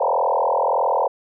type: tone with frequency modulation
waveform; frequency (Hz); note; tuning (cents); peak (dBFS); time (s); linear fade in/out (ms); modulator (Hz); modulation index
sine; 733; F#5; -16; -16; 0-1.08; 10; 41.6; 5.8
effects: none